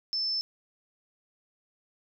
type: tone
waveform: sine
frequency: 5280 Hz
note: E8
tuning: 2 cents sharp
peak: -27 dBFS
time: 0.13-0.41 s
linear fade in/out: 0 ms
effects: none